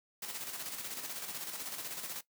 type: noise with tremolo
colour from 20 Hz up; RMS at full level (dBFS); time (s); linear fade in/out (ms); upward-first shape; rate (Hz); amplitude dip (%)
white; -40; 0.22-2.21; 5; square; 16; 45
effects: noise-tail reverb RT60 0.1 s tail -17 dB re dry + high-pass 150 Hz 12 dB/octave